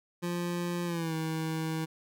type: tone with pitch glide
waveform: 25% pulse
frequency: 174.4 to 159.93 Hz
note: F3 to D#3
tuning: -2 to +48 cents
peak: -27 dBFS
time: 0.22-1.86 s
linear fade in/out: 20 ms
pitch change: -150 cents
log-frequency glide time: 0.85-1.14 s
effects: none